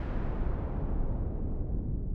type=noise with low-pass filter sweep; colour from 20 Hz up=brown; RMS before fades=-31 dBFS; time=0-2.14 s; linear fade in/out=2 ms; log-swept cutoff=2100 to 270 Hz; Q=0.72; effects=none